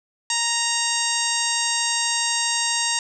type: harmonic tone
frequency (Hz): 932.3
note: A#5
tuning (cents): 0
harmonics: 1 / 2 / 3 / 4 / 5 / 6 / 7 / 8 / 9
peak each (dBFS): -29 / -29 / -29 / -29 / -29 / -29 / -29 / -29 / -29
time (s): 0.3-2.99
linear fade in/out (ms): 2
effects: none